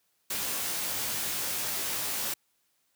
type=noise with comb filter; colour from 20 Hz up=white; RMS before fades=-32 dBFS; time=0.3-2.34 s; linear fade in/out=5 ms; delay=18 ms; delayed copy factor=+0.9; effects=white hiss -73 dBFS RMS until 2.95 s + high-pass 80 Hz 12 dB/octave